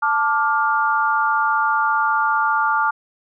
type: chord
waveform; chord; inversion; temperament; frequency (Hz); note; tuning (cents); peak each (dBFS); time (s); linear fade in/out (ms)
sine; D minor; second; just; 881 / 1174.7 / 1409.6; A5 / D6 / F6; +2 / 0 / +16; -20; 0.02-2.91; 10
effects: none